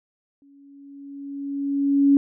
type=tone with exponential growth; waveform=sine; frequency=280 Hz; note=C#4; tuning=18 cents sharp; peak=-11 dBFS; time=0.42-2.17 s; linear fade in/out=1 ms; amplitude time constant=380 ms; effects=none